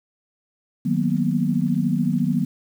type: chord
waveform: sine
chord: B major seventh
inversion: first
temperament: equal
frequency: 155.56 / 185 / 233.1 / 246.9 Hz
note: D#3 / F#3 / A#3 / B3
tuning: 0 / 0 / 0 / 0 cents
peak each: -24 / -23 / -24 / -24 dBFS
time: 0.85-2.45 s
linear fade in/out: 10 ms
effects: 8-bit